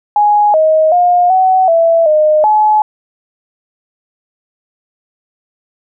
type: tone with pitch steps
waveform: sine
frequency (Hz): 832 / 629 / 711 / 751 / 664 / 613 / 853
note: G#5 / D#5 / F5 / F#5 / E5 / D#5 / G#5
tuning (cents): +3 / +19 / +31 / +26 / +12 / -26 / +46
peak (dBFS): -6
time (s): 0.16-2.82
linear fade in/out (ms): 2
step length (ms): 380
effects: none